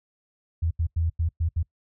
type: tone bursts at uneven times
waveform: sine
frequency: 82.5 Hz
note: E2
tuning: 2 cents sharp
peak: -21 dBFS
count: 6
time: 0.62-0.71 / 0.79-0.87 / 0.96-1.1 / 1.19-1.29 / 1.4-1.49 / 1.56-1.63 s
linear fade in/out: 10 ms
effects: noise-tail reverb RT60 0.1 s tail -23 dB re dry